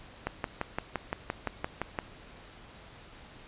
click train, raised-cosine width 0.5 ms, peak -15 dBFS, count 11, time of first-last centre 0.27-1.988 s, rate 5.82 Hz, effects pink hiss -51 dBFS RMS until 3.47 s + resampled to 8000 Hz

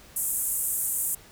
pink band-pass noise, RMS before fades -28 dBFS, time 0.16-1.15 s, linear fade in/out 5 ms, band 7800 to 15000 Hz, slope 48 dB/octave, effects pink hiss -51 dBFS RMS until 1.31 s

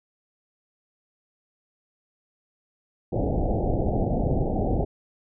pink low-pass noise, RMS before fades -24 dBFS, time 3.12-4.85 s, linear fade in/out 10 ms, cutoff 790 Hz, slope 96 dB/octave, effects none

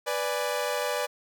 sawtooth chord, G# diminished, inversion first, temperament equal, 493.9 / 587.3 / 830.6 Hz, B4 / D5 / G#5, 0 / 0 / 0 cents, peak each -27 / -26 / -31 dBFS, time 0.06-1.07 s, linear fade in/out 20 ms, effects none

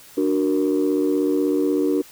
sine chord, D augmented, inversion none, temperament equal, 293.7 / 370 / 466.2 Hz, D4 / F#4 / A#4, 0 / 0 / 0 cents, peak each -19 / -21 / -23 dBFS, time 0.17-2.02 s, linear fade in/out 10 ms, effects tanh soft clip ceiling -11 dBFS + white hiss -46 dBFS RMS until 2.11 s

